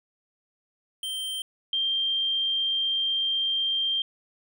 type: tone pair in turn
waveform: square / sine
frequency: 3136 / 3174 Hz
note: G7 / G7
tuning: 0 / +21 cents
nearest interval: unison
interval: 21 cents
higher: second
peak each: -30 / -23 dBFS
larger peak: second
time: 1.03-1.42 / 1.73-4.02 s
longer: second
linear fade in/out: 2 ms
effects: none